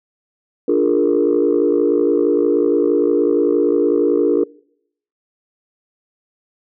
sine chord, Bb dominant seventh, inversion first, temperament equal, 293.7 / 349.2 / 415.3 / 466.2 Hz, D4 / F4 / Ab4 / Bb4, 0 / 0 / 0 / 0 cents, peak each -17 dBFS, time 0.68-4.44 s, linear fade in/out 5 ms, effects noise-tail reverb RT60 0.7 s tail -24 dB re dry + tanh soft clip ceiling -5 dBFS

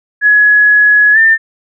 sine tone with pitch glide, 1685 to 1795.5 Hz, G#6 to A6, +25 to +35 cents, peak -4 dBFS, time 0.21-1.38 s, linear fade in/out 50 ms, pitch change +110 cents, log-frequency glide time 1.13-1.18 s, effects none

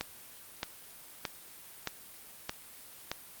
click train, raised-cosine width 0.2 ms, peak -15 dBFS, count 6, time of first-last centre 0.01-3.116 s, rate 1.61 Hz, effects white hiss -51 dBFS RMS until 3.4 s + Opus 32 kbps

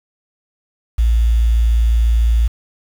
sine tone with quantisation, 57 Hz, A#1, 38 cents flat, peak -10 dBFS, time 0.98-2.48 s, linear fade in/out 10 ms, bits 6, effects none

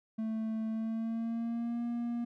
triangle tone with pitch glide, 221 to 236.9 Hz, A3 to A#3, +8 to +28 cents, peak -30 dBFS, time 0.18-2.25 s, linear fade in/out 10 ms, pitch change +120 cents, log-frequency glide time 0.69-1.83 s, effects none

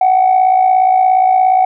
sine tone with amplitude modulation, 749 Hz, F#5, 21 cents sharp, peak -3 dBFS, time 0.01-1.65 s, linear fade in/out 5 ms, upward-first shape sine, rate 57.1 Hz, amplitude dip 65%, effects tanh soft clip ceiling -3 dBFS

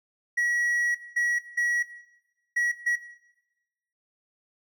triangle tone bursts at uneven times, 1920 Hz, B6, 49 cents flat, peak -20 dBFS, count 5, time 0.37-0.95 / 1.16-1.39 / 1.57-1.83 / 2.56-2.72 / 2.86-2.96 s, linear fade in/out 10 ms, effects noise-tail reverb RT60 1.0 s tail -17 dB re dry

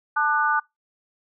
sine chord, D major, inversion second, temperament equal with one note detuned, 880 / 1199.3 / 1480 Hz, A5 / D6 / F#6, 0 / +36 / 0 cents, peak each -24 / -23 / -22 dBFS, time 0.16-0.6 s, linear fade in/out 10 ms, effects noise-tail reverb RT60 0.2 s tail -26 dB re dry

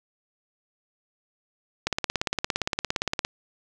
click train, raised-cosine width 0.2 ms, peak -7 dBFS, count 25, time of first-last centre 1.87-3.249 s, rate 17.4 Hz, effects none

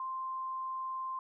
sine tone, 1046.5 Hz, C6, in tune, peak -35 dBFS, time 0-1.19 s, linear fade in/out 2 ms, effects none

